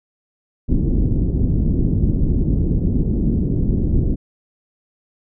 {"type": "low-pass noise", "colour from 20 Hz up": "pink", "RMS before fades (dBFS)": -17, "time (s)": [0.68, 4.16], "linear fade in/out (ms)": 20, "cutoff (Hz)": 310, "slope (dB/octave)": 24, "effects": []}